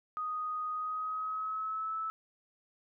sine tone with pitch glide, 1244.5 to 1307.9 Hz, D#6 to E6, 0 to -14 cents, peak -33 dBFS, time 0.17-2.1 s, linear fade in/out 0 ms, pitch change +86 cents, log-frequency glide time 0.72-1.96 s, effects none

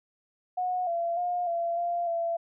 sine tone with pitch steps, 729 / 681 / 711 / 681 / 693 / 675 Hz, F#5 / F5 / F5 / F5 / F5 / E5, -26 / -44 / +31 / -44 / -14 / +41 cents, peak -26 dBFS, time 0.57-2.37 s, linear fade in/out 10 ms, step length 300 ms, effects none

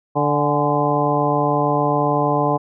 harmonic tone with a mistuned harmonic, 146.83 Hz, D3, in tune, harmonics 1 / 2 / 3 / 4 / 5 / 6 / 7, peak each -23 / -23 / -23 / -23 / -23 / -23 / -23 dBFS, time 0.15-2.58 s, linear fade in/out 20 ms, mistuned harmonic 6, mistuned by -77 cents, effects none

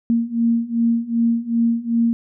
sine beating tone pair, 230.7 / 233.3 Hz, A#3 / A#3, -18 / +2 cents, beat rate 2.6 Hz, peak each -20 / -18 dBFS, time 0.1-2.13 s, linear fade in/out 0 ms, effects none

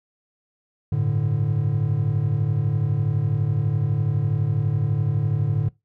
triangle chord, G suspended second, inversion none, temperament equal, 98 / 110 / 146.83 Hz, G2 / A2 / D3, 0 / 0 / 0 cents, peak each -26 / -20 / -20 dBFS, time 0.92-5.69 s, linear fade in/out 5 ms, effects noise-tail reverb RT60 0.2 s tail -22 dB re dry + tanh soft clip ceiling -9 dBFS

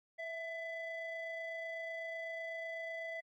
triangle ring-modulated tone, 672 Hz, E5, 33 cents sharp, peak -35 dBFS, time 0.18-3.21 s, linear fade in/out 20 ms, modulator 1330 Hz, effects AAC 64 kbps

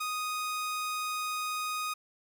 sawtooth tone, 1244.5 Hz, D#6, in tune, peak -28 dBFS, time 0-1.94 s, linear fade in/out 10 ms, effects none

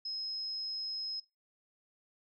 sine tone, 5130 Hz, E8, 48 cents flat, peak -36 dBFS, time 0.05-1.2 s, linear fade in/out 5 ms, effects noise-tail reverb RT60 0.2 s tail -18 dB re dry

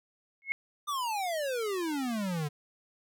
sine tone with exponential growth, 2175 Hz, C#7, 33 cents flat, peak -23 dBFS, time 0.42-0.52 s, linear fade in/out 0 ms, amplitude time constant 20 ms
square exponential sweep, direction down, 1217 to 142.3 Hz, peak -31 dBFS, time 0.87-2.49 s, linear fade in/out 20 ms
effects none

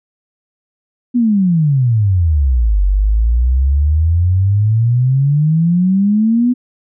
sine exponential two-way sweep, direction down then up, 251.2 to 46.62 to 251.2 Hz, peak -9 dBFS, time 1.14-6.54 s, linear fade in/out 20 ms, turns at 2.84 s, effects none

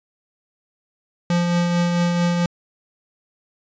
square tone with tremolo, 173.8 Hz, F3, 8 cents flat, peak -16 dBFS, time 1.3-2.46 s, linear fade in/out 2 ms, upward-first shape triangle, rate 4.5 Hz, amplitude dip 35%, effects resampled to 16000 Hz

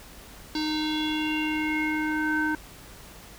square tone with low-pass filter sweep, 308 Hz, D#4, 17 cents flat, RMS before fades -27 dBFS, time 0.55-2.55 s, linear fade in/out 2 ms, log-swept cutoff 4500 to 1400 Hz, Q 6.1, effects added 50 Hz sine -53 dBFS peak until 3.38 s + pink hiss -47 dBFS RMS until 3.38 s

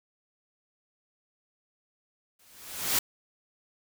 white noise with exponential growth, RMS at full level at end -23 dBFS, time 2.39-2.99 s, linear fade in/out 5 ms, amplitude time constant 130 ms, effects none

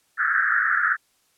white band-pass noise, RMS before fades -21 dBFS, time 0.17-0.97 s, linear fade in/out 50 ms, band 1300 to 1800 Hz, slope 96 dB/octave, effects white hiss -65 dBFS RMS until 1.37 s + low-pass 12000 Hz 12 dB/octave

